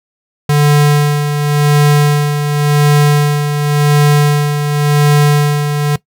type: tone with tremolo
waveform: square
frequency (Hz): 146.83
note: D3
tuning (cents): 0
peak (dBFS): -6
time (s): 0.49-5.96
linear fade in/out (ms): 5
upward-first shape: sine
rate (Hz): 0.91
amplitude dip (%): 55
effects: noise-tail reverb RT60 0.1 s tail -19 dB re dry